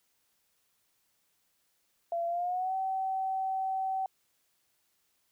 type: tone with pitch glide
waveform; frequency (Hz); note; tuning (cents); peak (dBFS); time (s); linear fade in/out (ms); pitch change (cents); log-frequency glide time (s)
sine; 681 to 764.4; F5 to G5; -44 to -44; -29; 2.12-4.06; 2; +200; 2.27-2.75
effects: white hiss -74 dBFS RMS until 5.31 s